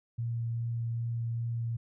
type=tone with vibrato; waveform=sine; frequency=116.54 Hz; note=A#2; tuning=in tune; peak=-30 dBFS; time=0.18-1.77 s; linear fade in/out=10 ms; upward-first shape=triangle; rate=2.5 Hz; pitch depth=11 cents each way; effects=none